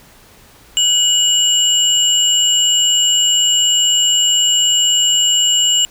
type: tone pair together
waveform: sine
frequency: 2921 / 7360 Hz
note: F#7 / A#8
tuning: -23 / -23 cents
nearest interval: octave + major third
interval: 1600 cents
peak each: -11 / -14 dBFS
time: 0.77-5.85 s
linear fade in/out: 0 ms
effects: tanh soft clip ceiling -5 dBFS + pink hiss -45 dBFS RMS until 5.9 s